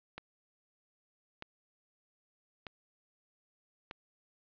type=click train; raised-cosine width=0.3 ms; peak=-26 dBFS; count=4; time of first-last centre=0.18-3.911 s; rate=0.804 Hz; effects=resampled to 11025 Hz + 10-bit